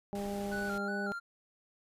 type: harmonic tone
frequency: 201.1 Hz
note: G3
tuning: 44 cents sharp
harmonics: 1 / 2 / 3 / 4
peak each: -37 / -40 / -42 / -43 dBFS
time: 0.13-1.12 s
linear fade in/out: 0 ms
type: noise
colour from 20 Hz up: pink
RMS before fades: -48 dBFS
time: 0.15-0.78 s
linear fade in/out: 2 ms
type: tone with vibrato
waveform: triangle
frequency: 1436 Hz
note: F6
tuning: 48 cents sharp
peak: -35 dBFS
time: 0.51-1.2 s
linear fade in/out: 20 ms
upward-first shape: square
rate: 2.7 Hz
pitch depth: 55 cents each way
effects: resampled to 32000 Hz